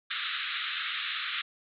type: band-pass noise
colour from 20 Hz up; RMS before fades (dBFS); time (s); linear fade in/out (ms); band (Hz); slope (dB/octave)
white; -34; 0.1-1.42; 10; 1200 to 3900; 96
effects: none